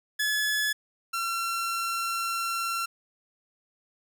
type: tone pair in turn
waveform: sawtooth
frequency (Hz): 1709 / 1359.8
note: G#6 / F6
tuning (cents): +49 / -47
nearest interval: major third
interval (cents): 396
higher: first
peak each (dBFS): -21 / -24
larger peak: first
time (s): 0.19-0.73 / 1.13-2.86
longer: second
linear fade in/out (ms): 10
effects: none